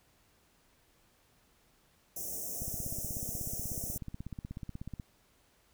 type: band-stop noise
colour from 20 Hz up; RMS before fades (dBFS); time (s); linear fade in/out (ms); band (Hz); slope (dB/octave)
white; -39; 2.16-3.98; 5; 740 to 5500; 96
type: click train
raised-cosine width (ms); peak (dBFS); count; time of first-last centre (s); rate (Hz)
5; -28; 40; 2.62-4.998; 16.4
effects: pink hiss -68 dBFS RMS until 5.73 s

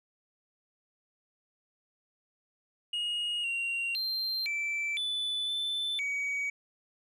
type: tone with pitch steps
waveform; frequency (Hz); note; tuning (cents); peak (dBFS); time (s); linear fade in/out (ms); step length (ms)
sine; 2874 / 2758 / 4158 / 2329 / 3487 / 3524 / 2262; F7 / F7 / C8 / D7 / A7 / A7 / C#7; +49 / -22 / -12 / -15 / -16 / +2 / +34; -27; 2.93-6.5; 5; 510
effects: tanh soft clip ceiling -29 dBFS

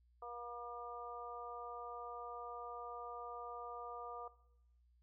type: harmonic tone with a mistuned harmonic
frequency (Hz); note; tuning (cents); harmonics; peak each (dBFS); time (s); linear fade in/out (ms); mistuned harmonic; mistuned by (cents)
240; B3; -49; 2 / 3 / 4 / 5; -52 / -51 / -53 / -50; 0.22-4.28; 5; 3; -17
effects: noise-tail reverb RT60 0.8 s tail -17 dB re dry + added 60 Hz sine -68 dBFS peak until 5.02 s

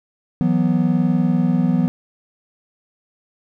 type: chord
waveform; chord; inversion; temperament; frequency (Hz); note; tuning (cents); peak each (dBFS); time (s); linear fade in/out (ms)
triangle; E suspended second; none; equal with one note detuned; 164.81 / 185 / 245.7; E3 / F#3 / B3; 0 / 0 / -9; -17; 0.41-1.88; 0
effects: none

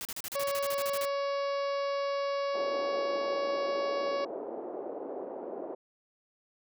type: noise bursts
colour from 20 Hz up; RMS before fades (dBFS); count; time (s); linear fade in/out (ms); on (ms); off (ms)
white; -38; 14; 0.01-1.052; 0; 41; 36
type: harmonic tone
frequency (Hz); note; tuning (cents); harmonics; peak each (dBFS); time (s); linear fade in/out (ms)
560; C#5; +18; 1 / 2 / 3 / 4 / 5 / 6 / 7 / 8 / 9 / 10; -30 / -36 / -47 / -46 / -49 / -55 / -51 / -50 / -50 / -56; 0.35-4.25; 5
type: band-pass noise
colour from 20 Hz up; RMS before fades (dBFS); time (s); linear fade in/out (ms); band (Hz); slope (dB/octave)
white; -39; 2.54-5.75; 10; 320 to 610; 24
effects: none

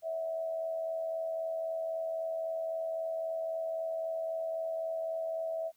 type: tone with amplitude modulation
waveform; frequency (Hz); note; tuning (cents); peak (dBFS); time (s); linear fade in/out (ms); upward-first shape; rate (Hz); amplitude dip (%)
sine; 652; E5; -19; -30; 0.02-5.72; 50; sine; 83.8; 50
effects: white hiss -71 dBFS RMS until 5.76 s

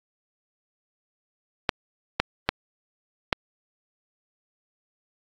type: clicks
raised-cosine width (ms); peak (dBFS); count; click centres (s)
0.3; -3; 4; 1.692 / 2.2 / 2.49 / 3.328
effects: AAC 64 kbps

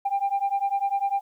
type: beating tone pair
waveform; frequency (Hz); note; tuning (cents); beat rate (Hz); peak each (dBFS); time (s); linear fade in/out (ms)
sine; 790 / 800; G5 / G5; +13 / +35; 10; -24; 0.05-1.21; 10
effects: tanh soft clip ceiling -18 dBFS + 10-bit

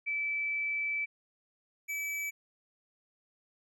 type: tone pair in turn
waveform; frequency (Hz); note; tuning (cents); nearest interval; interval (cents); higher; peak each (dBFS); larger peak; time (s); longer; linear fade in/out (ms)
sine / square; 2313 / 2301; D7 / D7; -27 / -36; unison; 9; first; -30 / -34; first; 0.06-1.06 / 1.88-2.31; first; 20
effects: none

